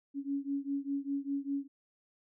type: beating tone pair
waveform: sine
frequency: 277.2 / 282.2 Hz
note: C#4 / C#4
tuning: 0 / +31 cents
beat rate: 5 Hz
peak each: -35 / -36 dBFS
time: 0.14-1.68 s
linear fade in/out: 50 ms
effects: none